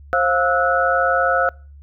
sine tone cluster, 532 / 700 / 1307 / 1467 Hz, C5 / F5 / E6 / F#6, +29 / +4 / -15 / -15 cents, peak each -20 dBFS, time 0.13-1.49 s, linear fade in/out 0 ms, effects noise-tail reverb RT60 0.4 s tail -26 dB re dry + added 71 Hz sine -39 dBFS peak until 1.82 s

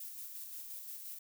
violet noise with tremolo, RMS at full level -45 dBFS, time 0-1.19 s, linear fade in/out 5 ms, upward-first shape square, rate 5.7 Hz, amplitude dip 30%, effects none

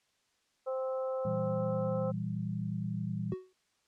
harmonic tone, 261.6 Hz, C4, in tune, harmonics 2 / 3 / 4 / 5, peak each -32 / -45 / -49 / -45 dBFS, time 0.66-2.12 s, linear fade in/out 20 ms
sine chord, E diminished, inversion second, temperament equal, 116.54 / 164.81 / 196 Hz, Bb2 / E3 / G3, 0 / 0 / 0 cents, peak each -37 dBFS, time 1.25-3.34 s, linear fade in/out 5 ms
triangle tone with exponential decay, 372.1 Hz, F#4, 10 cents sharp, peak -29 dBFS, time 3.32-3.53 s, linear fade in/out 1 ms, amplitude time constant 45 ms
effects white hiss -74 dBFS RMS until 3.87 s + low-pass 7000 Hz 12 dB/octave

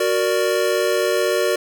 square chord, Gb augmented, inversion none, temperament equal, 370 / 466.2 / 587.3 Hz, Gb4 / Bb4 / D5, 0 / 0 / 0 cents, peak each -22 dBFS, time 0-1.56 s, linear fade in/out 5 ms, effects none

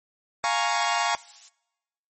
sawtooth chord, Bb minor seventh, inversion second, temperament equal, 698.5 / 830.6 / 932.3 / 1108.7 Hz, F5 / Ab5 / Bb5 / Db6, 0 / 0 / 0 / 0 cents, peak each -24 dBFS, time 0.44-1.15 s, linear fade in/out 0 ms
violet noise, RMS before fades -38 dBFS, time 0.78-1.49 s, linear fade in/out 10 ms
effects noise-tail reverb RT60 1.0 s tail -25 dB re dry + MP3 32 kbps

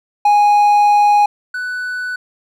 triangle tone pair in turn, 827 / 1489.8 Hz, G#5 / F#6, -8 / +11 cents, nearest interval minor seventh, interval 1019 cents, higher second, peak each -6 / -18 dBFS, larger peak first, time 0.25-1.26 / 1.54-2.16 s, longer first, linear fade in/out 5 ms, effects none

